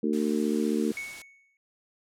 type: harmonic tone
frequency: 75.4 Hz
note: D2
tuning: 46 cents sharp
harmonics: 3 / 4 / 5 / 6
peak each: -27 / -29 / -31 / -33 dBFS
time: 0.03-0.92 s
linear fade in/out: 5 ms
type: noise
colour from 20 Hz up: white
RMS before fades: -44 dBFS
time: 0.13-1.22 s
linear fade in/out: 2 ms
type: tone with exponential decay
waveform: triangle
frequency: 2217 Hz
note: C#7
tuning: in tune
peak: -29 dBFS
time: 0.97-1.57 s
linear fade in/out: 1 ms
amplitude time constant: 130 ms
effects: low-pass 10000 Hz 12 dB/octave